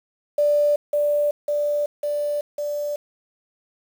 sine tone with echo, 587 Hz, D5, 1 cent flat, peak -15 dBFS, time 0.38-0.76 s, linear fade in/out 5 ms, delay 550 ms, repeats 4, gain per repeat -2 dB, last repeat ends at 2.96 s, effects 7-bit

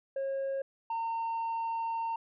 sine tone pair in turn, 543 / 913.2 Hz, C#5 / A#5, -36 / -36 cents, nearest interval major sixth, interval 900 cents, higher second, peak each -28 dBFS, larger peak neither, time 0.16-0.62 / 0.9-2.16 s, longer second, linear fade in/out 5 ms, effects tanh soft clip ceiling -30 dBFS

